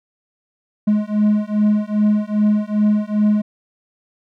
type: beating tone pair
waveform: triangle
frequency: 209.1 / 211.6 Hz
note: G#3 / G#3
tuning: +12 / +33 cents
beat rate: 2.5 Hz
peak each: -15 dBFS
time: 0.87-3.42 s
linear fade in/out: 10 ms
effects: none